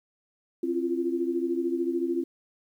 sine tone cluster, 265.1 / 340.1 / 353.6 Hz, C4 / F4 / F4, +23 / -46 / +22 cents, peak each -31 / -27 / -32 dBFS, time 0.63-2.24 s, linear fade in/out 5 ms, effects 10-bit

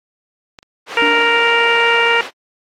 clicks, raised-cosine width 0.2 ms, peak -18 / -27 dBFS, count 2, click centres 0.588 / 0.629 s
pink band-pass noise, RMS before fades -30 dBFS, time 0.86-2.31 s, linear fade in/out 50 ms, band 570 to 3700 Hz, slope 12 dB/octave
harmonic tone, 466.3 Hz, A#4, 1 cent sharp, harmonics 1 / 2 / 3 / 4 / 5 / 6, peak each -18 / -18 / -18 / -18 / -18 / -18 dBFS, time 0.97-2.21 s, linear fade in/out 2 ms
triangle tone with exponential decay, 293.7 Hz, D4, in tune, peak -16 dBFS, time 1.02-1.71 s, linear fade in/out 1 ms, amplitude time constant 150 ms
effects AAC 48 kbps

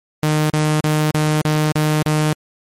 sawtooth tone bursts, 153.1 Hz, D#3, 28 cents flat, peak -10 dBFS, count 7, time 0.23-2.33 s, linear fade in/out 0 ms, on 270 ms, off 35 ms, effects MP3 64 kbps

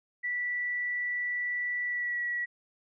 sine tone with pitch glide, 1961 to 1931.8 Hz, B6 to B6, -13 to -39 cents, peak -29 dBFS, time 0.23-2.46 s, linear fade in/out 20 ms, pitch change -26 cents, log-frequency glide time 1.85-2.2 s, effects none

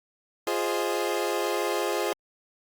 30% pulse chord, F minor seventh, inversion none, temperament equal with one note detuned, 349.2 / 415.3 / 523.3 / 618.3 Hz, F4 / Ab4 / C5 / Eb5, 0 / 0 / 0 / -11 cents, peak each -28 / -27 / -29 / -31 dBFS, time 0.47-2.13 s, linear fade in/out 2 ms, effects Opus 48 kbps

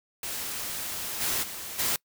white noise with level steps, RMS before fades -34 / -28 / -38 / -27 dBFS, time 0.23-1.96 s, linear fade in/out 2 ms, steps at 1.2 / 1.42 / 1.78 s, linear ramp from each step 20 ms, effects noise-tail reverb RT60 0.1 s tail -25 dB re dry

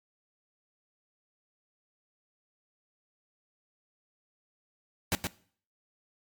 pink noise with echo, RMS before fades -27 dBFS, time 5.12-5.15 s, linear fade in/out 0 ms, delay 120 ms, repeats 1, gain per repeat -5 dB, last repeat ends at 5.27 s, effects noise-tail reverb RT60 0.5 s tail -19 dB re dry + MP3 96 kbps

